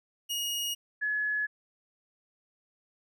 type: tone pair in turn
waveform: sawtooth / sine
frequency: 2875 / 1700.1 Hz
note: F7 / G#6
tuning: +50 / +40 cents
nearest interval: major sixth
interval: 910 cents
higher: first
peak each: -27 dBFS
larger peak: neither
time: 0.29-0.75 / 1.01-1.47 s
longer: neither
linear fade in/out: 20 ms
effects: none